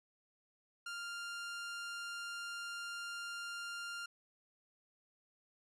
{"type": "tone", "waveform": "sawtooth", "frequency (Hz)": 1396.9, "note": "F6", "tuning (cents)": 0, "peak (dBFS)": -38, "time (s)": [0.86, 4.06], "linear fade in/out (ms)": 5, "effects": ["low-pass 9000 Hz 12 dB/octave"]}